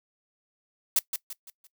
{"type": "noise with echo", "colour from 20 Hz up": "blue", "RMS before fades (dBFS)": -22, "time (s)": [0.96, 0.99], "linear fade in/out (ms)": 2, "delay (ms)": 170, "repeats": 4, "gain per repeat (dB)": -8, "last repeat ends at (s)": 1.67, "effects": ["noise-tail reverb RT60 0.1 s tail -20 dB re dry"]}